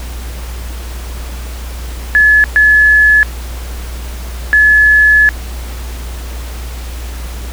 sine tone bursts at uneven times, 1712 Hz, A6, 48 cents flat, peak -4 dBFS, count 3, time 2.15-2.44 / 2.56-3.23 / 4.53-5.29 s, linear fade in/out 0 ms, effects added 60 Hz sine -21 dBFS peak until 7.52 s + pink hiss -31 dBFS RMS until 7.52 s

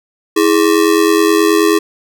square ring-modulated tone, 370 Hz, F#4, in tune, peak -6 dBFS, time 0.36-1.79 s, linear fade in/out 10 ms, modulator 44.7 Hz, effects none

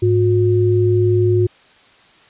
sine tone pair together, 105.56 / 359.5 Hz, G#2 / F#4, +29 / -50 cents, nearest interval octave + major sixth, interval 2121 cents, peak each -14 dBFS, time 0.02-1.47 s, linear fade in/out 10 ms, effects white hiss -49 dBFS RMS until 2.29 s + resampled to 8000 Hz

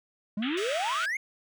triangle exponential sweep, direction up, 198.4 to 2217 Hz, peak -26 dBFS, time 0.37-1.17 s, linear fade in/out 5 ms
white band-pass noise, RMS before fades -36 dBFS, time 0.42-1.06 s, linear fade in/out 5 ms, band 1200 to 3600 Hz, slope 96 dB/octave
5% pulse tone, 649 Hz, E5, 27 cents flat, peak -27 dBFS, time 0.57-1.06 s, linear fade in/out 5 ms
effects none

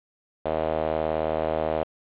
sawtooth tone with band-pass filter, 78.8 Hz, D#2, 23 cents sharp, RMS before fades -26 dBFS, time 0.45-1.84 s, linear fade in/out 10 ms, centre 610 Hz, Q 3.5, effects resampled to 8000 Hz + 7-bit

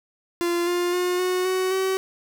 45% pulse tone with pitch steps, 345.6 / 352.3 / 359 / 365.9 / 373 / 380.2 Hz, F4 / F4 / F4 / F#4 / F#4 / F#4, -18 / +15 / +48 / -19 / +14 / +47 cents, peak -21 dBFS, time 0.41-1.97 s, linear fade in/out 0 ms, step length 260 ms, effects none

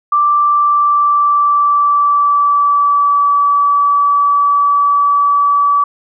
sine tone with pitch glide, 1174.7 to 1148.5 Hz, D6 to D6, 0 to -39 cents, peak -8 dBFS, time 0.12-5.84 s, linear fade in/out 5 ms, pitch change -39 cents, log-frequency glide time 0.35-3.32 s, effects none

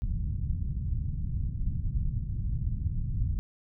pink low-pass noise, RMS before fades -30 dBFS, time 0.02-3.39 s, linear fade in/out 0 ms, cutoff 150 Hz, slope 24 dB/octave, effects none

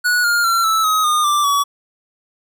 square tone with pitch steps, 1465 / 1412.6 / 1362.2 / 1313.5 / 1266.5 / 1221.3 / 1177.6 / 1135.6 Hz, F#6 / F6 / F6 / E6 / D#6 / D#6 / D6 / C#6, -18 / +19 / -44 / -7 / +30 / -33 / +4 / +41 cents, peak -14 dBFS, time 0.04-1.64 s, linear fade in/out 20 ms, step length 200 ms, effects none

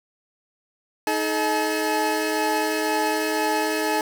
25% pulse tone cluster, 313.5 / 427.5 / 857 Hz, D#4 / A4 / A5, +13 / -50 / -46 cents, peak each -22 dBFS, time 1.07-4.01 s, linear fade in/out 2 ms, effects none

